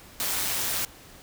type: noise with amplitude modulation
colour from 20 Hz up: white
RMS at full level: -26 dBFS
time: 0.2-0.85 s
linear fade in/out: 0 ms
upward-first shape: sine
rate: 194 Hz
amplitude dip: 45%
effects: pink hiss -49 dBFS RMS until 1.22 s